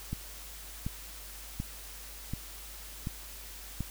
click train, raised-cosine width 5 ms, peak -21 dBFS, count 6, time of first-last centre 0.13-3.806 s, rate 1.36 Hz, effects added 50 Hz sine -48 dBFS peak until 3.9 s + white hiss -47 dBFS RMS until 3.9 s

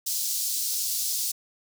pink high-pass noise, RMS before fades -28 dBFS, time 0.06-1.32 s, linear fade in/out 10 ms, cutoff 4700 Hz, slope 24 dB/octave, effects none

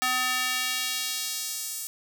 square tone with high-pass filter sweep, 253.7 Hz, B3, 47 cents sharp, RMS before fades -29 dBFS, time 0.02-1.87 s, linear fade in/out 0 ms, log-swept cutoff 1200 to 8300 Hz, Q 0.97, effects none

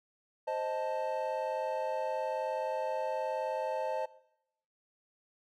triangle chord, A diminished, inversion first, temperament equal, 523.3 / 622.3 / 880 Hz, C5 / Eb5 / A5, 0 / 0 / 0 cents, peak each -34 dBFS, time 0.47-4.06 s, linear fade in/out 10 ms, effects noise-tail reverb RT60 0.8 s tail -20 dB re dry

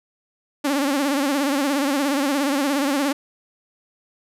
sawtooth tone with vibrato, 280.4 Hz, C#4, 20 cents sharp, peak -15 dBFS, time 0.64-3.13 s, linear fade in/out 10 ms, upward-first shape sine, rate 17 Hz, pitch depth 96 cents each way, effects resampled to 32000 Hz

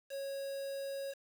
triangle tone with quantisation, 550 Hz, C#5, 14 cents flat, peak -36 dBFS, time 0.09-1.15 s, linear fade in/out 50 ms, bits 8, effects none

